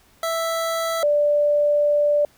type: tone pair in turn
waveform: 25% pulse / sine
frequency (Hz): 659.3 / 587.4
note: E5 / D5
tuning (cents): 0 / 0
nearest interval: major second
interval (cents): 200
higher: first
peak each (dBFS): -18 / -15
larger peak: second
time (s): 0.23-1.03 / 1.03-2.25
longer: second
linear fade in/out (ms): 2
effects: pink hiss -56 dBFS RMS until 2.37 s